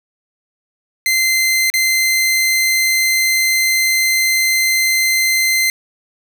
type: tone with dropouts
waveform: sawtooth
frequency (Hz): 2074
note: C7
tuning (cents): -16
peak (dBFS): -9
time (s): 1.06-5.7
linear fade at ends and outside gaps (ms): 1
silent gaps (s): 1.701-1.739
effects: none